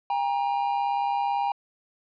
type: tone pair together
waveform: triangle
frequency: 804 / 941.9 Hz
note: G5 / A#5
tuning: +44 / +18 cents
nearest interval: minor third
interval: 274 cents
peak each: -23 / -26 dBFS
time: 0.1-1.52 s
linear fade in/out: 2 ms
effects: resampled to 11025 Hz